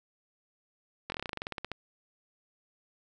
slowing click train, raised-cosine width 0.3 ms, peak -19 dBFS, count 16, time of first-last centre 1.1-1.717 s, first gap 21 ms, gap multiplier 1.09, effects none

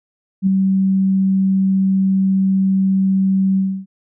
sine tone with ADSR envelope, 191.8 Hz, G3, 37 cents flat, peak -9 dBFS, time 0.42-3.86 s, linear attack 48 ms, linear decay 4 ms, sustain -3 dB, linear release 290 ms, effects none

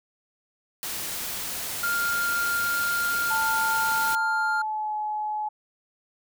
white noise, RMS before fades -32 dBFS, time 0.83-4.15 s, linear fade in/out 0 ms
triangle tone, 1400 Hz, F6, 4 cents sharp, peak -22 dBFS, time 1.83-4.62 s, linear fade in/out 5 ms
sine tone with pitch glide, 885 to 849.9 Hz, A5 to G#5, +10 to +40 cents, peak -26 dBFS, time 3.3-5.49 s, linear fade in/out 10 ms, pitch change -70 cents, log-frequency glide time 4.2-4.95 s
effects none

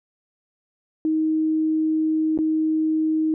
sine tone with dropouts, 314.5 Hz, D#4, 19 cents sharp, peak -18 dBFS, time 1.05-3.34 s, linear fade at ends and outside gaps 1 ms, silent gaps 2.376-2.388 s, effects none

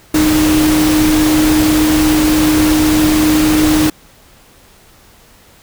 sine tone in noise, 308.1 Hz, D#4, 17 cents flat, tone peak -9 dBFS, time 0.14-3.9 s, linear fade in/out 5 ms, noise pink, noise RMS -17 dBFS, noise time 0.14-3.9 s, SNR +5 dB, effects pink hiss -45 dBFS RMS until 5.62 s

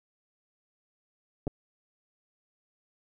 clicks, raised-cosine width 2 ms, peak -19 dBFS, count 2, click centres 1.47 / 1.477 s, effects none

